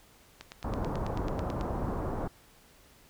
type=click train; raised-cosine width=0.2 ms; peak=-24 dBFS; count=12; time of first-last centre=0.41-1.611 s; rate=9.16 Hz
type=low-pass noise; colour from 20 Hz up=pink; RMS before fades=-33 dBFS; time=0.64-2.28 s; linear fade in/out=5 ms; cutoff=1100 Hz; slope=24 dB/octave
effects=pink hiss -59 dBFS RMS until 3.09 s